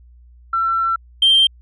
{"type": "tone pair in turn", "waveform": "sine", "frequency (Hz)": [1347, 3156], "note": ["E6", "G7"], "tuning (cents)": [37, 11], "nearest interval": "octave + minor third", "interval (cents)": 1474, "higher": "second", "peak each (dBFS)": [-15, -8], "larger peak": "second", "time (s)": [[0.53, 0.96], [1.22, 1.47]], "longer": "first", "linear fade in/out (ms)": 5, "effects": ["tanh soft clip ceiling -6 dBFS", "added 60 Hz sine -43 dBFS peak until 1.61 s"]}